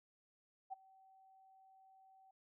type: tone with ADSR envelope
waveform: sine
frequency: 766 Hz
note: G5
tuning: 40 cents flat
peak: -40 dBFS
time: 0.7-2.31 s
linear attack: 28 ms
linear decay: 15 ms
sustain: -23 dB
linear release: 5 ms
effects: none